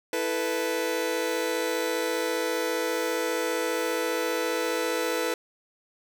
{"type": "chord", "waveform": "sawtooth", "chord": "E suspended fourth", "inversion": "none", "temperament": "just", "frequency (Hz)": [329.6, 439.5, 494.4], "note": ["E4", "A4", "B4"], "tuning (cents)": [0, -2, 2], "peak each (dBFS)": [-28, -27, -24], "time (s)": [0.13, 5.34], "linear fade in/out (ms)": 2, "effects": []}